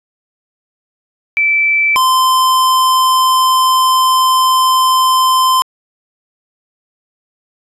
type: tone pair in turn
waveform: sine / square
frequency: 2323 / 1034.8 Hz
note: D7 / C6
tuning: -20 / -19 cents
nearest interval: octave + major second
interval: 1399 cents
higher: first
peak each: -9 dBFS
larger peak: neither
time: 1.37-1.96 / 1.96-5.62 s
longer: second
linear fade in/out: 0 ms
effects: resampled to 32000 Hz